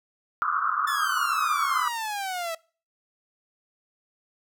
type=band-pass noise; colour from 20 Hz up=white; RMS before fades=-26 dBFS; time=0.42-1.88 s; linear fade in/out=0 ms; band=1100 to 1400 Hz; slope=96 dB/octave
type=exponential sweep; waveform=sawtooth; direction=down; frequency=1760 to 647 Hz; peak=-25 dBFS; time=0.87-2.55 s; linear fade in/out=5 ms
effects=noise-tail reverb RT60 0.4 s tail -24 dB re dry